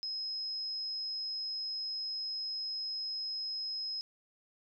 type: tone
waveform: sine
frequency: 5120 Hz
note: D#8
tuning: 49 cents sharp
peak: -35 dBFS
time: 0.03-4.01 s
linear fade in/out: 0 ms
effects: none